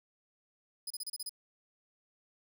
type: tone bursts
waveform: 20% pulse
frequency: 5000 Hz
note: D#8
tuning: 8 cents sharp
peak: -31 dBFS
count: 7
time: 0.87-1.294 s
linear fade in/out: 5 ms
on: 34 ms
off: 31 ms
effects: none